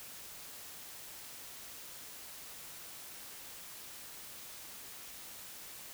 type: silence
effects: white hiss -49 dBFS RMS until 5.93 s